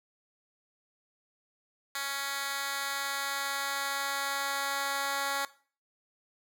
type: tone with high-pass filter sweep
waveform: 10% pulse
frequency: 277.9 Hz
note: C#4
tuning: 4 cents sharp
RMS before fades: -33 dBFS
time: 1.95-5.45 s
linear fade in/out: 2 ms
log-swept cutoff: 1600 to 810 Hz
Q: 0.72
effects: noise-tail reverb RT60 0.4 s tail -18 dB re dry